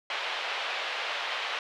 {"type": "band-pass noise", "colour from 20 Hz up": "white", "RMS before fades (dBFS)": -33, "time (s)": [0.1, 1.59], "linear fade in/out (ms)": 2, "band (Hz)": [520, 3400], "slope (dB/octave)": 24, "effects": []}